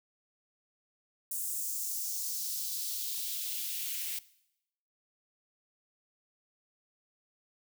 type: noise with high-pass filter sweep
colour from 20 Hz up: blue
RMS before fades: -36 dBFS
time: 1.31-4.19 s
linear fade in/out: 5 ms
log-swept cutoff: 8300 to 2300 Hz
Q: 1.8
effects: noise-tail reverb RT60 0.8 s tail -19 dB re dry